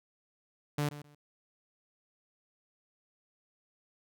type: tone with echo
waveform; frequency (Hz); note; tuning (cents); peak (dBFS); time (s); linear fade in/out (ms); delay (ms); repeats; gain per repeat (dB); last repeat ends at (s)
sawtooth; 146.83; D3; 0; -25; 0.78-0.89; 5; 130; 2; -14; 1.15
effects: none